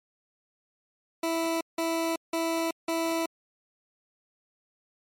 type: tone bursts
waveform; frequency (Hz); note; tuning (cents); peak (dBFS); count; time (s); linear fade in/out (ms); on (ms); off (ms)
20% pulse; 329.6; E4; 0; -21; 4; 1.23-3.26; 5; 380; 170
effects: MP3 64 kbps